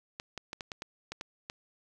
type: clicks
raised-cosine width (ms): 0.2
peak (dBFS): -21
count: 9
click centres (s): 0.199 / 0.377 / 0.531 / 0.608 / 0.718 / 0.821 / 1.12 / 1.211 / 1.499
effects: none